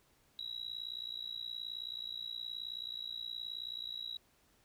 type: tone with amplitude modulation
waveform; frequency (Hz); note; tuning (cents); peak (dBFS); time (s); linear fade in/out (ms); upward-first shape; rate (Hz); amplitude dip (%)
sine; 3879; B7; -32; -35; 0.39-4.17; 0; sine; 58.9; 100
effects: tanh soft clip ceiling -33 dBFS + pink hiss -70 dBFS RMS until 4.64 s